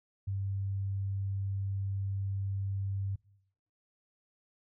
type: tone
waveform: sine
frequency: 98 Hz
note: G2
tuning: in tune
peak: -31 dBFS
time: 0.27-3.16 s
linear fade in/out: 10 ms
effects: noise-tail reverb RT60 0.8 s tail -24 dB re dry